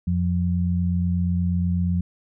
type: tone pair together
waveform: sine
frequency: 88.3 / 176.6 Hz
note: F2 / F3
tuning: +20 / +20 cents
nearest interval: octave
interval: 1200 cents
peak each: -22 dBFS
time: 0.07-2.01 s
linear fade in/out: 5 ms
effects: none